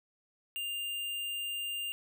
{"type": "tone", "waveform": "square", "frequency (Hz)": 2800, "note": "F7", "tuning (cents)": 4, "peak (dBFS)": -35, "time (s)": [0.56, 1.92], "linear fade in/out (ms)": 0, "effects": ["12-bit"]}